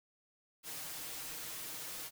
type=noise with comb filter; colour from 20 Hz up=white; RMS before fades=-44 dBFS; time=0.63-2.11 s; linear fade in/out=50 ms; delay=6.4 ms; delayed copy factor=+0.65; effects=none